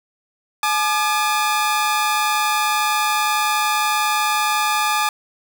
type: tone pair together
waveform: sawtooth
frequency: 850.6 / 1205 Hz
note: G#5 / D6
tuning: +41 / +44 cents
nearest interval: tritone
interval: 603 cents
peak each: -16 dBFS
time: 0.63-5.09 s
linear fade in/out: 2 ms
effects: none